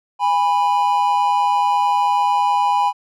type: tone pair together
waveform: triangle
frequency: 818.6 / 987.8 Hz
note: G#5 / B5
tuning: -25 / 0 cents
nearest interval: minor third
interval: 325 cents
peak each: -15 dBFS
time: 0.19-2.93 s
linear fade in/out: 50 ms
effects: none